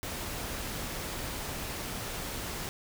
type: noise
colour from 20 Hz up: pink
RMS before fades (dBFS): -37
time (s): 0.03-2.69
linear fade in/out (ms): 0
effects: none